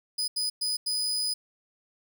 35% pulse tone bursts at uneven times, 4978 Hz, D#8, in tune, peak -25 dBFS, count 4, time 0.18-0.28 / 0.36-0.5 / 0.61-0.77 / 0.86-1.34 s, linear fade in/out 10 ms, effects none

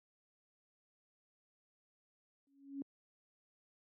sine tone with exponential growth, 277.2 Hz, C#4, in tune, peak -36 dBFS, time 2.47-2.82 s, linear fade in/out 1 ms, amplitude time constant 76 ms, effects high-pass 150 Hz 12 dB/octave

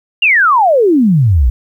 sine exponential sweep, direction down, 2881 to 55 Hz, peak -6 dBFS, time 0.22-1.5 s, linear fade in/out 5 ms, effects 8-bit

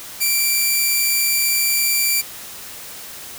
5% pulse tone, 2349 Hz, D7, in tune, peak -6 dBFS, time 0.2-2.22 s, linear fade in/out 20 ms, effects white hiss -35 dBFS RMS until 3.38 s

